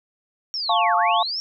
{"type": "linear two-way sweep", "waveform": "sine", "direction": "down then up", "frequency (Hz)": [5588, 1110, 5588], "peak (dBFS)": -24, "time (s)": [0.54, 1.4], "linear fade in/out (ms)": 0, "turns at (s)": 0.96}
{"type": "chord", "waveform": "sine", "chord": "F augmented", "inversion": "none", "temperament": "equal", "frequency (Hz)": [698.5, 880, 1108.7], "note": ["F5", "A5", "C#6"], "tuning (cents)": [0, 0, 0], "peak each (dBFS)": -21, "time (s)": [0.69, 1.23], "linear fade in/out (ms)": 5}
{"effects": []}